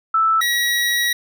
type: tone pair in turn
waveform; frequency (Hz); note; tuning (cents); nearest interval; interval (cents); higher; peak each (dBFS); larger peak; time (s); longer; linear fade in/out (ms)
sine / 25% pulse; 1318.5 / 1913.5; E6 / A#6; 0 / +45; tritone; 645; second; -13; neither; 0.14-0.41 / 0.41-1.13; second; 5
effects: none